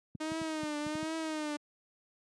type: clicks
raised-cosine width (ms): 5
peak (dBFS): -26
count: 7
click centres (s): 0.152 / 0.318 / 0.416 / 0.633 / 0.866 / 0.953 / 1.029
type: tone with vibrato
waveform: sawtooth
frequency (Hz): 309.3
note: D#4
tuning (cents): -10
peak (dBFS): -30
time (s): 0.2-1.57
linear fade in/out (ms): 10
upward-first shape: triangle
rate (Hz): 1.3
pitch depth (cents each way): 85
effects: high-pass 150 Hz 12 dB/octave + resampled to 22050 Hz